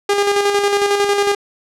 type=tone with tremolo; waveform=sawtooth; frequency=404.9 Hz; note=G#4; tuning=44 cents flat; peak=-8 dBFS; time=0.09-1.35 s; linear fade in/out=5 ms; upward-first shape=square; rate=11 Hz; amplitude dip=40%; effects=low-pass 9000 Hz 12 dB/octave